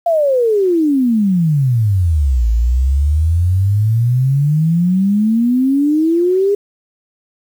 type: exponential two-way sweep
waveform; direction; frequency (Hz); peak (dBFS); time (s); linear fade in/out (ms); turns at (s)
sine; down then up; 698.5 to 55 to 410.9; -10; 0.06-6.55; 5; 2.49
effects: 7-bit